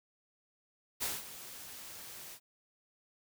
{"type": "noise with ADSR envelope", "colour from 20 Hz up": "white", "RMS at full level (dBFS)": -34, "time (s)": [1, 2.4], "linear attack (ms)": 26, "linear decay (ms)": 200, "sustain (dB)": -14, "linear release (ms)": 70, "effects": []}